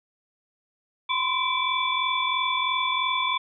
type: tone cluster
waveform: sine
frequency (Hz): 1007 / 1050 / 2322 / 3458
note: B5 / C6 / D7 / A7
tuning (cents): +33 / +6 / -20 / -31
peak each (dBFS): -28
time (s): 1.09-3.38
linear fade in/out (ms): 10
effects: none